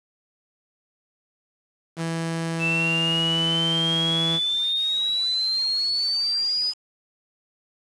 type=tone; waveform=sawtooth; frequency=164.81 Hz; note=E3; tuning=in tune; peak=-21 dBFS; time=1.96-4.4 s; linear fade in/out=50 ms
type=exponential sweep; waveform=sine; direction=up; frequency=2630 to 5010 Hz; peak=-21 dBFS; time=2.59-6.74 s; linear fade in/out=50 ms
effects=resampled to 22050 Hz + 7-bit